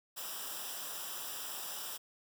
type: noise with comb filter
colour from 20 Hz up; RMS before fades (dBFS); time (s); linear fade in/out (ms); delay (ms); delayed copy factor
white; -42; 0.16-1.98; 20; 0.46; -0.75
effects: none